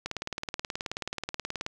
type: click train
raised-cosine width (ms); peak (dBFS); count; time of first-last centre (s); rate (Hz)
0.2; -15; 31; 0.06-1.664; 18.7
effects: none